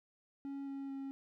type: tone with pitch steps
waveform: triangle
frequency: 277.2 / 274.8 / 272.4 Hz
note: C#4 / C#4 / C#4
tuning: 0 / -15 / -30 cents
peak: -38 dBFS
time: 0.45-1.11 s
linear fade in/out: 0 ms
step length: 220 ms
effects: none